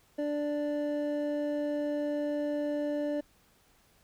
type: tone pair together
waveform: triangle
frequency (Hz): 293.7 / 587.4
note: D4 / D5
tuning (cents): 0 / 0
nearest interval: octave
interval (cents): 1200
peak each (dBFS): -30 / -30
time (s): 0.18-3.21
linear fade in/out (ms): 10
effects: pink hiss -65 dBFS RMS until 4.03 s